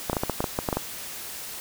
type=clicks; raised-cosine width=1 ms; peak=-10 dBFS; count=11; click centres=0.098 / 0.131 / 0.168 / 0.235 / 0.297 / 0.405 / 0.442 / 0.589 / 0.688 / 0.728 / 0.77 s; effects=white hiss -37 dBFS RMS until 1.6 s